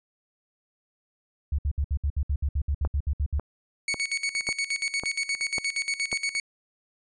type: tone bursts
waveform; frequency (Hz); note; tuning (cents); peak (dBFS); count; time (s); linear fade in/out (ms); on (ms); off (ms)
sine; 71.4; D2; -48; -22; 15; 1.52-3.392; 5; 66; 63
type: click train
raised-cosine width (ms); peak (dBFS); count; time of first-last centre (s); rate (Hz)
1; -19; 7; 2.85-6.129; 1.83
type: tone with tremolo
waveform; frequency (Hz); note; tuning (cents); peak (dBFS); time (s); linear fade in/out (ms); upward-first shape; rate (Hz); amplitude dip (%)
sawtooth; 2226; C#7; +7; -21; 3.88-6.4; 2; square; 8.5; 80
effects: resampled to 22050 Hz